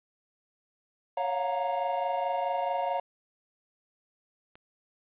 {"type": "chord", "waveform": "triangle", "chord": "Gb major seventh", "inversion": "second", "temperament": "equal with one note detuned", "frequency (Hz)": [554.4, 698.5, 723.1, 932.3], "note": ["Db5", "F5", "Gb5", "Bb5"], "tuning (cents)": [0, 0, -40, 0], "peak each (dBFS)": [-31, -32, -31, -30], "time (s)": [1.17, 3], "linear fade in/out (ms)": 5}
{"type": "click", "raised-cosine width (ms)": 0.3, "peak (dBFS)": -35, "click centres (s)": 4.555}
{"effects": ["resampled to 8000 Hz", "10-bit"]}